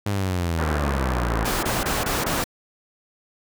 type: exponential sweep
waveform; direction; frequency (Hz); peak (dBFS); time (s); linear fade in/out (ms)
sawtooth; down; 103.83 to 53.7; -18; 0.06-1.45; 5
type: band-pass noise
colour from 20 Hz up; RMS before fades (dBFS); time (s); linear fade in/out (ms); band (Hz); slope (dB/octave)
white; -29; 0.58-2.43; 10; 170 to 1500; 24
type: noise bursts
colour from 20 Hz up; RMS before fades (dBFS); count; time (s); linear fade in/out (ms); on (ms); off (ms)
pink; -25; 5; 1.45-2.442; 5; 180; 23
effects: none